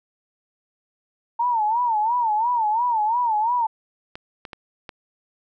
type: tone with vibrato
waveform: sine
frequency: 910 Hz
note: A#5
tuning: 42 cents flat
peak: -18 dBFS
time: 1.39-3.67 s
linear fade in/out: 10 ms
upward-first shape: sine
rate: 2.9 Hz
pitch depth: 140 cents each way
type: clicks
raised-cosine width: 0.3 ms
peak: -19 dBFS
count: 4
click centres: 4.155 / 4.452 / 4.532 / 4.892 s
effects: none